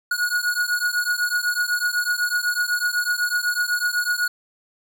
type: beating tone pair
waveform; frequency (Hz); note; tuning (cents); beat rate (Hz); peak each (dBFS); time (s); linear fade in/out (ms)
square; 1448 / 1456; F#6 / F#6; -38 / -28; 8; -24; 0.11-4.28; 5
effects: none